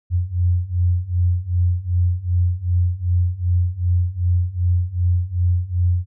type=beating tone pair; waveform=sine; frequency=87.31 / 89.91 Hz; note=F2 / F#2; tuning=0 / -49 cents; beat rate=2.6 Hz; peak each=-20 / -18 dBFS; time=0.1-6.06 s; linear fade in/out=50 ms; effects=none